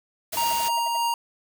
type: noise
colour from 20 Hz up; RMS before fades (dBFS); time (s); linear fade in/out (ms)
white; -31; 0.32-0.69; 10
type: tone bursts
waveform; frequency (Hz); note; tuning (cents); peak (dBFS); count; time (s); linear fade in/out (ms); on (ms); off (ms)
triangle; 659.3; E5; 0; -31; 8; 0.33-0.969; 5; 23; 65
type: tone with tremolo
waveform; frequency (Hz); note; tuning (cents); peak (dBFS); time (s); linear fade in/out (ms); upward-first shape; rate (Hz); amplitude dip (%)
square; 936; A#5; +7; -22; 0.37-1.14; 2; triangle; 3.3; 25
effects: none